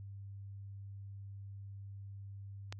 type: click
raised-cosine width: 0.2 ms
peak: -25 dBFS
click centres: 2.725 s
effects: added 99 Hz sine -45 dBFS peak until 2.79 s